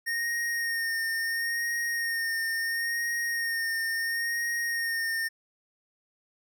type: tone with vibrato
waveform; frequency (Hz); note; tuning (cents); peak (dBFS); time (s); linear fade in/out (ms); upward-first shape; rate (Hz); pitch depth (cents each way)
square; 1845; A#6; -18; -28; 0.06-5.29; 20; sine; 0.73; 25
effects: none